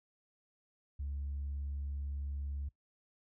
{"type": "tone", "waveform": "sine", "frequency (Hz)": 70.5, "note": "C#2", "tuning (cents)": 30, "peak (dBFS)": -35, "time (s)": [0.99, 2.69], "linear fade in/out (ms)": 10, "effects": ["noise-tail reverb RT60 0.1 s tail -21 dB re dry", "tanh soft clip ceiling -33 dBFS"]}